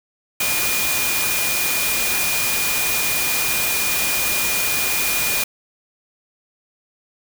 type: tone in noise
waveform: sine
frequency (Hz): 2435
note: D#7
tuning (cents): -38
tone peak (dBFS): -24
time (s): 0.4-5.44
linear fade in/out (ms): 5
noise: white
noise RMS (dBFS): -21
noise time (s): 0.4-5.44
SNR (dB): -6
effects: none